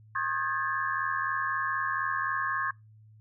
sine tone cluster, 1081 / 1236 / 1575 / 1658 / 1742 Hz, C#6 / D#6 / G6 / G#6 / A6, -44 / -12 / +8 / -3 / -18 cents, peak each -31 / -37 / -37 / -33 / -36 dBFS, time 0.15-2.71 s, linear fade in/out 5 ms, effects noise-tail reverb RT60 0.2 s tail -22 dB re dry + added 108 Hz sine -52 dBFS peak until 3.2 s

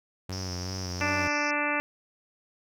sawtooth tone with vibrato, 91.9 Hz, F#2, 11 cents flat, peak -29 dBFS, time 0.29-1.28 s, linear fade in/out 5 ms, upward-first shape sine, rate 2.7 Hz, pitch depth 47 cents each way
pink band-pass noise, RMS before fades -41 dBFS, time 0.32-1.51 s, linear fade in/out 5 ms, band 5000 to 5800 Hz, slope 96 dB/octave
harmonic tone, 293.7 Hz, D4, in tune, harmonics 1 / 2 / 3 / 4 / 5 / 6 / 7 / 8 / 9, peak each -34 / -34 / -34 / -34 / -34 / -34 / -34 / -34 / -34 dBFS, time 1.01-1.8 s, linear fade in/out 0 ms
effects none

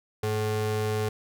square ring-modulated tone, 162.4 Hz, E3, 26 cents flat, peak -23 dBFS, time 0.23-1.09 s, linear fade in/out 5 ms, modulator 267 Hz, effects none

